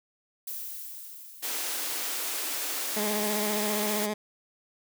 violet noise with exponential decay, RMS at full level -35 dBFS, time 0.47-3.37 s, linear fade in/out 5 ms, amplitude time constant 630 ms
white high-pass noise, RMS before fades -32 dBFS, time 1.42-4.07 s, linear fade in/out 20 ms, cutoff 260 Hz, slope 48 dB/octave
15% pulse tone with vibrato, 210.2 Hz, G#3, 21 cents sharp, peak -22 dBFS, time 2.96-4.14 s, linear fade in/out 10 ms, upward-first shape sine, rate 15 Hz, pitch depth 35 cents each way
effects none

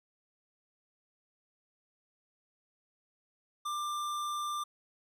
sine tone with hard clipping, 1188 Hz, D6, 20 cents sharp, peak -35 dBFS, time 3.65-4.64 s, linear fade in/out 10 ms, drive 16 dB, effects none

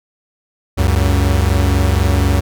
45% pulse tone pair together, 70.3 / 94.36 Hz, C#2 / F#2, +25 / +34 cents, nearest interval perfect fourth, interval 509 cents, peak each -14 dBFS, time 0.77-2.41 s, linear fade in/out 20 ms, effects none

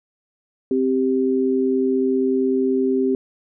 sine tone pair together, 261.6 / 392 Hz, C4 / G4, 0 / 0 cents, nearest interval perfect fifth, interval 700 cents, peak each -19 dBFS, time 0.71-3.15 s, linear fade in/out 2 ms, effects none

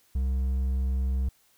triangle tone with hard clipping, 65.41 Hz, C2, in tune, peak -25 dBFS, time 0.15-1.29 s, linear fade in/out 5 ms, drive 7 dB, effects white hiss -64 dBFS RMS until 1.57 s

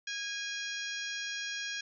harmonic tone with a mistuned harmonic, 822 Hz, G#5, 18 cents flat, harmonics 2 / 3 / 4 / 5 / 6 / 7 / 8, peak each -39 / -43 / -42 / -46 / -47 / -44 / -48 dBFS, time 0.07-1.81 s, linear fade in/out 5 ms, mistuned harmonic 7, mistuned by -47 cents, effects none

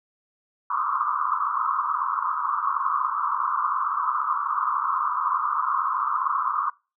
white band-pass noise, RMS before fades -25 dBFS, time 0.7-6.7 s, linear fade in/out 5 ms, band 1000 to 1300 Hz, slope 96 dB/octave, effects noise-tail reverb RT60 0.3 s tail -23 dB re dry

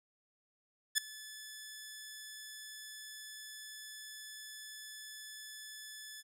10% pulse tone with ADSR envelope, 1731 Hz, A6, 29 cents flat, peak -16 dBFS, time 0.95-6.23 s, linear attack 29 ms, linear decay 4 ms, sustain -22 dB, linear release 35 ms, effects none

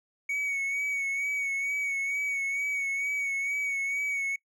triangle tone with vibrato, 2237 Hz, C#7, 15 cents sharp, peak -26 dBFS, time 0.29-4.36 s, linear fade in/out 5 ms, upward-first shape sine, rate 2.2 Hz, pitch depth 35 cents each way, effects noise-tail reverb RT60 0.1 s tail -24 dB re dry

